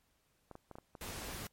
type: clicks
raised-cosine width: 1 ms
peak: -34 dBFS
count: 9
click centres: 0.513 / 0.554 / 0.713 / 0.755 / 0.785 / 0.952 / 1.088 / 1.22 / 1.285 s
type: noise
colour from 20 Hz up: pink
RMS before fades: -44 dBFS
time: 1.01-1.47 s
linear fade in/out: 2 ms
effects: pink hiss -75 dBFS RMS until 1.52 s + MP3 64 kbps